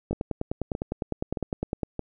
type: two click trains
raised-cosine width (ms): 2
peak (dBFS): -14 / -16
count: 18 / 4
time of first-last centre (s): 0.11-1.832 / 0.13-1.993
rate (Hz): 9.87 / 1.61
effects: none